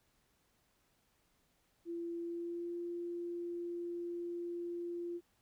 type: tone with pitch glide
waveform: sine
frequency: 340 to 345.9 Hz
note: F4 to F4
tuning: -46 to -17 cents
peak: -38 dBFS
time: 1.85-5.21 s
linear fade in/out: 50 ms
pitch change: +29 cents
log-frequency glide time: 2.2-2.77 s
effects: pink hiss -75 dBFS RMS until 5.41 s